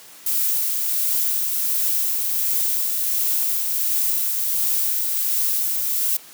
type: noise with tremolo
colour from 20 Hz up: violet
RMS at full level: -20 dBFS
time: 0.26-6.17 s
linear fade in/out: 5 ms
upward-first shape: triangle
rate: 1.4 Hz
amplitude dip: 30%
effects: white hiss -44 dBFS RMS until 6.33 s + high-pass 150 Hz 12 dB/octave